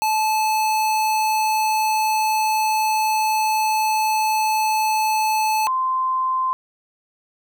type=tone pair in turn; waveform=square / sine; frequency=868 / 1038.5 Hz; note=A5 / C6; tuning=-24 / -13 cents; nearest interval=minor third; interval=311 cents; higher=second; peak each=-18 dBFS; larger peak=neither; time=0.02-5.67 / 5.67-6.53 s; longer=first; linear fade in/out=0 ms; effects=none